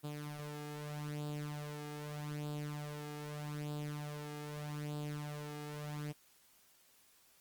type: tone with flanger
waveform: sawtooth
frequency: 148.4 Hz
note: D3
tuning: 18 cents sharp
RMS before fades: -43 dBFS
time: 0.03-6.13 s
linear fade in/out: 20 ms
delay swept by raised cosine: 0.24 to 2.44 ms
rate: 0.81 Hz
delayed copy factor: +0.65
effects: white hiss -67 dBFS RMS until 7.4 s + Opus 32 kbps